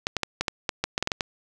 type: clicks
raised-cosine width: 0.2 ms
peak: -7 dBFS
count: 12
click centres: 0.069 / 0.167 / 0.233 / 0.41 / 0.482 / 0.692 / 0.84 / 0.979 / 1.026 / 1.074 / 1.118 / 1.208 s
effects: none

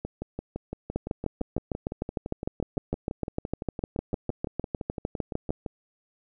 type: two click trains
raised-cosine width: 2 ms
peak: -19 / -14 dBFS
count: 34 / 31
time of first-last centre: 0.05-5.662 / 0.96-5.505 s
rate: 5.88 / 6.6 Hz
effects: none

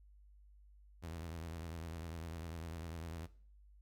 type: tone with vibrato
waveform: sawtooth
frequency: 82.41 Hz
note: E2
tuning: in tune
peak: -40 dBFS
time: 1.02-3.27 s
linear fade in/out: 20 ms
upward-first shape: square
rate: 10 Hz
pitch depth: 70 cents each way
effects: noise-tail reverb RT60 0.5 s tail -18 dB re dry + added 50 Hz sine -59 dBFS peak until 3.81 s

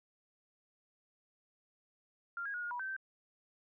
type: tone with pitch steps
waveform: sine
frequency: 1393 / 1638 / 1448 / 1428 / 973 / 1547 / 1556 Hz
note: F6 / G#6 / F#6 / F6 / B5 / G6 / G6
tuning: -5 / -24 / -38 / +38 / -26 / -23 / -13 cents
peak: -37 dBFS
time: 2.37-2.965 s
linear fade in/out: 2 ms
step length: 85 ms
effects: none

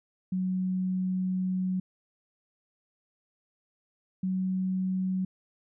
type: tone pair in turn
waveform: sine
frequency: 185.4 / 186.91 Hz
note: F#3 / F#3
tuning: +4 / +18 cents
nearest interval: unison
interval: 14 cents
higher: second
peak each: -26 dBFS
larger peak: neither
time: 0.32-1.8 / 4.23-5.25 s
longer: first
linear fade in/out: 5 ms
effects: none

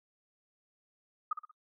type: tone with echo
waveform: sine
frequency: 1244.5 Hz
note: D#6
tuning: in tune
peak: -28 dBFS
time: 1.31-1.33 s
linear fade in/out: 5 ms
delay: 61 ms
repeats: 3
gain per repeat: -8 dB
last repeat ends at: 1.513 s
effects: noise-tail reverb RT60 0.1 s tail -22 dB re dry

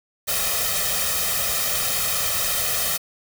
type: noise with comb filter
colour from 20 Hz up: white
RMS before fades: -23 dBFS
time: 0.27-2.98 s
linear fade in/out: 20 ms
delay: 1.6 ms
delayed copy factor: +1
effects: none

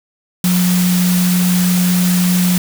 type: tone in noise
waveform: sine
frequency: 180 Hz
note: F#3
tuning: 47 cents flat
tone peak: -11 dBFS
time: 0.44-2.58 s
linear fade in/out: 2 ms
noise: white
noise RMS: -21 dBFS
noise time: 0.44-2.58 s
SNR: +7 dB
effects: none

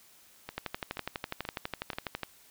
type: two click trains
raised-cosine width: 0.3 ms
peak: -17 / -22 dBFS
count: 21 / 4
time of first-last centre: 0.58-2.233 / 0.49-1.932 s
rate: 12.1 / 2.08 Hz
effects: white hiss -59 dBFS RMS until 2.5 s

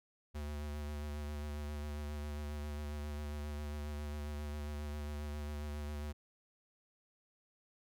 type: tone with vibrato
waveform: square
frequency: 74 Hz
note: D2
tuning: 14 cents sharp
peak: -40 dBFS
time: 0.34-6.13 s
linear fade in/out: 20 ms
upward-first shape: sine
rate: 7.4 Hz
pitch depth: 24 cents each way
effects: none

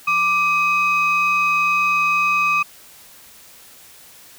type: tone pair together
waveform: sine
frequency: 1178 / 2529 Hz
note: D6 / D#7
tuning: +5 / +28 cents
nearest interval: octave + minor second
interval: 1323 cents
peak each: -16 dBFS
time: 0.07-2.63 s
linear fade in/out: 10 ms
effects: tanh soft clip ceiling -11 dBFS + white hiss -45 dBFS RMS until 4.38 s

